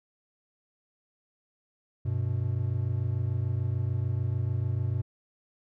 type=tone pair together; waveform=triangle; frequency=96.69 / 123.47 Hz; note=G2 / B2; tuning=-23 / 0 cents; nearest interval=major third; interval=423 cents; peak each=-27 dBFS; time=2.05-5.02 s; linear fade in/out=10 ms; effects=none